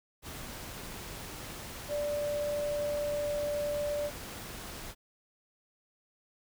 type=tone in noise; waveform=sine; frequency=586 Hz; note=D5; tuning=4 cents flat; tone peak=-30 dBFS; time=1.88-4.11 s; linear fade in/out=50 ms; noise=pink; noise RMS=-43 dBFS; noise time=0.22-4.95 s; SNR=+10 dB; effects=none